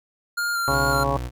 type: tone with vibrato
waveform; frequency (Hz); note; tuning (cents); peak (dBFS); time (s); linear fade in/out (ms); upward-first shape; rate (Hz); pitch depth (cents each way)
square; 1396.9; F6; 0; -23; 0.37-1.04; 10; square; 2.7; 16
type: tone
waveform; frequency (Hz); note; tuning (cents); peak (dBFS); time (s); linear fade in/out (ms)
30% pulse; 61.74; B1; 0; -25; 0.67-1.31; 50
type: harmonic tone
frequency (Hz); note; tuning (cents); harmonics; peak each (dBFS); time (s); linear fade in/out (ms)
138.59; C#3; 0; 1 / 2 / 3 / 4 / 5 / 6 / 7 / 8; -28 / -31 / -31 / -27 / -30 / -30 / -30 / -27; 0.68-1.17; 0
effects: none